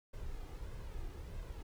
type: noise with flanger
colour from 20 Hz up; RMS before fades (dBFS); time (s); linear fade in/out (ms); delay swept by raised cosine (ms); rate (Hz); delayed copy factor
brown; -44; 0.13-1.63; 10; 1.9 to 2.48; 1.6; +0.5
effects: none